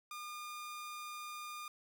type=tone; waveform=sawtooth; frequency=1211 Hz; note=D#6; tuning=47 cents flat; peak=-40 dBFS; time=0.11-1.68 s; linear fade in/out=2 ms; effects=none